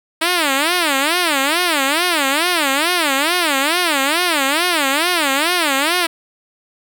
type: tone with vibrato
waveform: 5% pulse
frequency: 311.1 Hz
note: D#4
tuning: in tune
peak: -3 dBFS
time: 0.21-6.07 s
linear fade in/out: 10 ms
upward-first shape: sine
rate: 2.3 Hz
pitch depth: 260 cents each way
effects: none